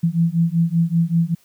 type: beating tone pair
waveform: sine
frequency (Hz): 164.81 / 170.01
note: E3 / F3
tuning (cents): 0 / -46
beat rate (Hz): 5.2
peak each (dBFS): -18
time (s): 0.03-1.35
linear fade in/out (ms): 10
effects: white hiss -57 dBFS RMS until 1.44 s